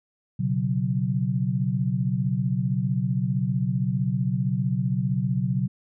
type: chord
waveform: sine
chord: B suspended second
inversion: none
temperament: just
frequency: 123.47 / 138.9 / 185.21 Hz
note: B2 / C#3 / F#3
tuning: 0 / +4 / +2 cents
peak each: -26 dBFS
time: 0.39-5.68 s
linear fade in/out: 10 ms
effects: none